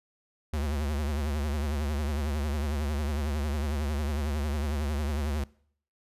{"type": "tone with vibrato", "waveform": "square", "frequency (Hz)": 73.42, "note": "D2", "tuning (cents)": 0, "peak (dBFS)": -28, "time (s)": [0.53, 5.44], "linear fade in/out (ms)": 5, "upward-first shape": "triangle", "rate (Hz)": 11, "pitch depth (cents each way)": 130, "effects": ["noise-tail reverb RT60 0.6 s tail -23 dB re dry", "resampled to 32000 Hz"]}